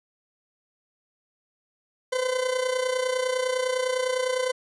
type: tone with amplitude modulation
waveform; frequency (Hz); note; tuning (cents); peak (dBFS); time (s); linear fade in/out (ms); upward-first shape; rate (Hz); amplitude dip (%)
40% pulse; 510; C5; -44; -20; 2.12-4.52; 10; sine; 29.9; 65
effects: resampled to 24000 Hz